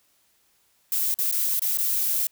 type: noise with dropouts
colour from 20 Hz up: violet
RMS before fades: -24 dBFS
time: 0.92-2.27 s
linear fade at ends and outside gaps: 2 ms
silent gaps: 1.142-1.187 / 1.315-1.323 / 1.595-1.619 / 1.773-1.785 s
effects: white hiss -65 dBFS RMS until 2.31 s